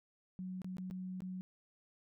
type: tone with dropouts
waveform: sine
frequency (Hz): 185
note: F#3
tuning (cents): 0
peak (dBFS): -40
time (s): 0.39-1.41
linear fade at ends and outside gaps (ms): 0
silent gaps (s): 0.618-0.645 / 0.769-0.783 / 0.901-0.91 / 1.205-1.22
effects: none